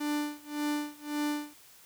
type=tone with tremolo; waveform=45% pulse; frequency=295.8 Hz; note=D4; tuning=13 cents sharp; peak=-28 dBFS; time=0-1.54 s; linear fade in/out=10 ms; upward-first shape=sine; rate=1.8 Hz; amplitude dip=95%; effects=white hiss -56 dBFS RMS until 1.85 s